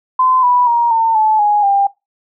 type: tone with pitch steps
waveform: sine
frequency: 1026 / 983.6 / 943 / 904.1 / 866.8 / 831 / 796.7 Hz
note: C6 / B5 / A#5 / A5 / A5 / G#5 / G5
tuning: -34 / -7 / +20 / +47 / -26 / +1 / +28 cents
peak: -9 dBFS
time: 0.19-1.87 s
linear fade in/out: 5 ms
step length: 240 ms
effects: noise-tail reverb RT60 0.2 s tail -20 dB re dry